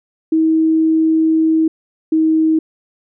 sine tone pair in turn, 319.7 / 317.5 Hz, D#4 / D#4, +47 / +35 cents, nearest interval unison, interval 12 cents, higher first, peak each -10 dBFS, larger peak neither, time 0.32-1.68 / 2.12-2.59 s, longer first, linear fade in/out 5 ms, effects none

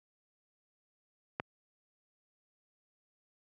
click, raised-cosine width 0.5 ms, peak -18 dBFS, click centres 1.399 s, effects high-pass 100 Hz 12 dB/octave

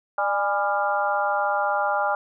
harmonic tone with a mistuned harmonic, 199.1 Hz, G3, 27 cents sharp, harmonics 3 / 4 / 5 / 6 / 7, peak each -27 / -24 / -31 / -29 / -27 dBFS, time 0.18-2.15 s, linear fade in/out 2 ms, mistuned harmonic 4, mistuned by +52 cents, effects none

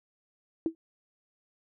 sine tone with exponential decay, 326.1 Hz, E4, 19 cents flat, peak -21 dBFS, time 0.66-0.75 s, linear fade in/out 1 ms, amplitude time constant 18 ms, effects none

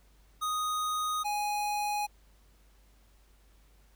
square tone pair in turn, 1244.5 / 830.6 Hz, D#6 / G#5, 0 / 0 cents, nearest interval perfect fifth, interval 700 cents, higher first, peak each -30 / -30 dBFS, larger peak neither, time 0.41-1.24 / 1.24-2.07 s, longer neither, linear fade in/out 20 ms, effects added 50 Hz sine -59 dBFS peak until 3.95 s + pink hiss -67 dBFS RMS until 3.95 s

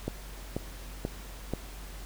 click train, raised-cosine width 2 ms, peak -17 dBFS, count 4, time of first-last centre 0.08-1.536 s, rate 2.06 Hz, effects added 47 Hz sine -42 dBFS peak until 2.05 s + pink hiss -48 dBFS RMS until 2.05 s

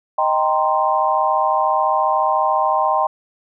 sine chord, C minor seventh, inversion first, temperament equal, 622.3 / 784 / 932.3 / 1046.5 Hz, Eb5 / G5 / Bb5 / C6, 0 / 0 / 0 / 0 cents, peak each -21 / -19 / -21 / -19 dBFS, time 0.18-3.07 s, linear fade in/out 5 ms, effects none

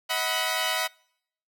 10% pulse chord, B major, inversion first, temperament equal with one note detuned, 635.7 / 740 / 987.8 Hz, D#5 / F#5 / B5, +37 / 0 / 0 cents, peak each -21 dBFS, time 0.09-0.88 s, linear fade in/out 20 ms, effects noise-tail reverb RT60 0.7 s tail -26 dB re dry

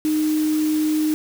sine tone in noise, 308.2 Hz, D#4, 16 cents flat, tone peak -17 dBFS, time 0.05-1.14 s, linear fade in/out 0 ms, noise white, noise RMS -34 dBFS, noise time 0.05-1.14 s, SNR +14 dB, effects none

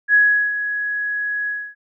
sine tone with ADSR envelope, 1673 Hz, G#6, 12 cents sharp, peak -9 dBFS, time 0.08-1.75 s, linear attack 60 ms, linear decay 380 ms, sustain -11 dB, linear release 270 ms, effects none

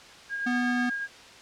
sine tone with tremolo, 1626 Hz, G#6, 37 cents flat, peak -27 dBFS, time 0.29-1.08 s, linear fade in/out 50 ms, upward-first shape triangle, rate 8.2 Hz, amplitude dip 40%
square tone, 246.6 Hz, B3, 2 cents flat, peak -26 dBFS, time 0.46-0.9 s, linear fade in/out 10 ms
effects white hiss -48 dBFS RMS until 1.41 s + low-pass 5000 Hz 12 dB/octave

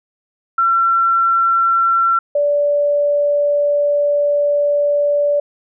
sine tone pair in turn, 1355 / 580.3 Hz, E6 / D5, +47 / -21 cents, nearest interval octave + minor third, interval 1468 cents, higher first, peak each -11 / -12 dBFS, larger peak first, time 0.58-2.19 / 2.35-5.4 s, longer second, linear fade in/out 5 ms, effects none

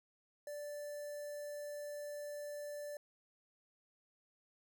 square tone with notch filter, 585 Hz, D5, 7 cents flat, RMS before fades -45 dBFS, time 0.47-2.97 s, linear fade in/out 2 ms, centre 3000 Hz, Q 0.57, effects none

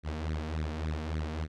sawtooth tone with flanger, 77.78 Hz, D#2, in tune, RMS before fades -34 dBFS, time 0.03-1.48 s, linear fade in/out 50 ms, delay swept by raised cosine 0.49 to 4.49 ms, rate 3.5 Hz, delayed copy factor +0.85, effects low-pass 5000 Hz 12 dB/octave

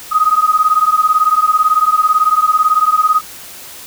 sine beating tone pair, 1244.5 / 1262.5 Hz, D#6 / D#6, 0 / +25 cents, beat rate 18 Hz, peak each -12 dBFS, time 0.11-3.21 s, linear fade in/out 20 ms, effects white hiss -33 dBFS RMS until 3.86 s

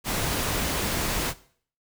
pink noise, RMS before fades -27 dBFS, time 0.04-1.34 s, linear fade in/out 50 ms, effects noise-tail reverb RT60 0.5 s tail -17 dB re dry

